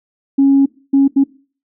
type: tone bursts at uneven times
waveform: sine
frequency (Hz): 275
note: C#4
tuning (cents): -14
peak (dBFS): -6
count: 3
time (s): 0.38-0.66 / 0.93-1.08 / 1.16-1.24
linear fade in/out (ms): 10
effects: noise-tail reverb RT60 0.4 s tail -21 dB re dry + tanh soft clip ceiling -3 dBFS